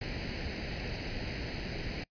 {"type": "noise with comb filter", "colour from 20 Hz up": "pink", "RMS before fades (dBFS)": -37, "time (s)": [0.01, 2.04], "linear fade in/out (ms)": 5, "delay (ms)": 0.43, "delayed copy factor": 0.75, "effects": ["noise-tail reverb RT60 0.1 s tail -24 dB re dry", "resampled to 11025 Hz"]}